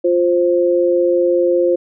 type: tone pair together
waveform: sine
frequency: 350.8 / 525.6 Hz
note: F4 / C5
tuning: +8 / +8 cents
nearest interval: perfect fifth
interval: 700 cents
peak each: -14 dBFS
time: 0.04-1.76 s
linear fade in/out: 10 ms
effects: none